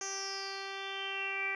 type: tone with low-pass filter sweep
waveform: 10% pulse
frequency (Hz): 390.3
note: G4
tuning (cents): -8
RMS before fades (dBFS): -38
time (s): 0.01-1.55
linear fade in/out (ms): 2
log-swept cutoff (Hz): 6400 to 2200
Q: 9.1
effects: none